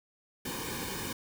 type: noise with comb filter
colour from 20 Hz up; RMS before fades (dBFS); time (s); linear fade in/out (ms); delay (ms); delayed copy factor
pink; -37; 0.45-1.13; 5; 1.5; -0.85
effects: none